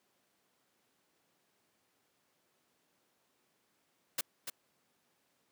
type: noise with echo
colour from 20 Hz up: white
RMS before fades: -33 dBFS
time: 4.18-4.21 s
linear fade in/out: 5 ms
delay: 290 ms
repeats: 1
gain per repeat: -7 dB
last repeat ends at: 4.5 s
effects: pink hiss -75 dBFS RMS until 5.51 s + high-pass 200 Hz 12 dB/octave